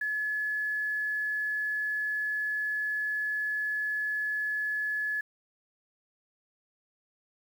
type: tone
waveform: sine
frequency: 1708 Hz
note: G#6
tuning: 48 cents sharp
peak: -28 dBFS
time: 0.01-5.21 s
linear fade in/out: 5 ms
effects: 9-bit